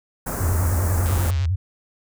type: band-stop noise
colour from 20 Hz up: pink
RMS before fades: -27 dBFS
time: 0.26-1.31 s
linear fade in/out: 10 ms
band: 1600 to 6900 Hz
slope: 24 dB/octave
type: tone with vibrato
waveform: sine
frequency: 87.31 Hz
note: F2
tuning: in tune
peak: -18 dBFS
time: 0.4-1.56 s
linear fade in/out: 10 ms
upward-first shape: sine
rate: 10 Hz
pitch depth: 190 cents each way
type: click train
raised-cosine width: 0.2 ms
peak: -20 dBFS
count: 55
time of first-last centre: 1.06-1.454 s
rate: 137 Hz
effects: none